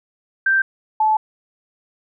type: tone pair in turn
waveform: sine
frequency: 1568 / 866.4 Hz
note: G6 / A5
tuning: 0 / -27 cents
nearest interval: minor seventh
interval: 1027 cents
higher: first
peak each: -13 dBFS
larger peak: neither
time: 0.46-0.62 / 1-1.17 s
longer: second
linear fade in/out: 5 ms
effects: none